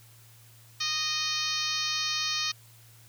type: harmonic tone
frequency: 619 Hz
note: D#5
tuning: 9 cents flat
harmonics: 2 / 3 / 4 / 5 / 6 / 7 / 8 / 9 / 10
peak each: -38 / -39 / -36 / -37 / -35 / -33 / -38 / -35 / -39 dBFS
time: 0.8-2.52 s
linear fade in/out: 10 ms
effects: added 114 Hz sine -54 dBFS peak until 3.08 s + white hiss -57 dBFS RMS until 3.08 s